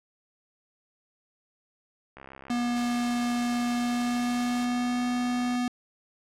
click train, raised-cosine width 0.5 ms, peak -29 dBFS, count 228, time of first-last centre 2.17-5.553 s, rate 67.1 Hz
square tone with pitch glide, 241 to 245.9 Hz, B3 to B3, -42 to -7 cents, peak -26 dBFS, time 2.5-5.68 s, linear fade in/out 2 ms, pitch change +35 cents, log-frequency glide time 3.72-5.05 s
white noise, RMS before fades -41 dBFS, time 2.75-4.66 s, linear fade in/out 20 ms
effects low-pass 8000 Hz 12 dB/octave

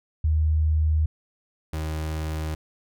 sine / 35% pulse tone pair in turn, 77.78 / 78.19 Hz, D#2 / D#2, 0 / +9 cents, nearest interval unison, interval 9 cents, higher second, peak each -18 / -25 dBFS, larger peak first, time 0.24-1.06 / 1.73-2.55 s, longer neither, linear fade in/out 5 ms, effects none

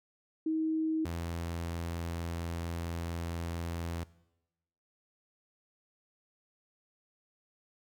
sine / sawtooth tone pair in turn, 317.3 / 84.41 Hz, D#4 / E2, +34 / +42 cents, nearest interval octave + major seventh, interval 2292 cents, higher first, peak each -28 / -31 dBFS, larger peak first, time 0.46-1.05 / 1.05-4.04 s, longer second, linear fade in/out 5 ms, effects noise-tail reverb RT60 0.9 s tail -20 dB re dry

